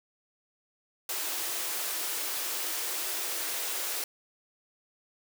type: high-pass noise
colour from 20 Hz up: white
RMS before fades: -33 dBFS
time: 1.09-4.04 s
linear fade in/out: 2 ms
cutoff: 290 Hz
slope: 96 dB/octave
effects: none